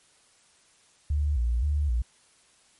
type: tone with vibrato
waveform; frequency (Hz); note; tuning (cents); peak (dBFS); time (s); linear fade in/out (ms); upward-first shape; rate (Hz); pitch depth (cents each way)
sine; 65.8; C2; +10; -22; 1.1-2.02; 5; square; 1.9; 190
effects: white hiss -61 dBFS RMS until 2.79 s + MP3 48 kbps